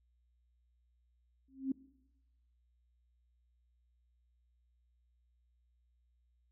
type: tone with exponential growth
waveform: sine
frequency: 267.2 Hz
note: C4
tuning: 36 cents sharp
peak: -28 dBFS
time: 1.48-1.72 s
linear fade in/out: 5 ms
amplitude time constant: 51 ms
effects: noise-tail reverb RT60 0.9 s tail -20 dB re dry + added 60 Hz sine -70 dBFS peak until 6.51 s